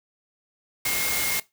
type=tone in noise; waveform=sine; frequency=2142 Hz; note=C7; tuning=40 cents sharp; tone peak=-29 dBFS; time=0.85-1.4 s; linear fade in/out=5 ms; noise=white; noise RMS=-26 dBFS; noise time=0.85-1.4 s; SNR=-6 dB; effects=noise-tail reverb RT60 0.2 s tail -19 dB re dry